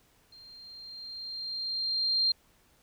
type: tone with level ramp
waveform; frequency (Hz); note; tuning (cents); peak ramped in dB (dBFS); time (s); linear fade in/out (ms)
sine; 4186; C8; 0; -50 to -22; 0.32-2.32; 5
effects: pink hiss -65 dBFS RMS until 2.82 s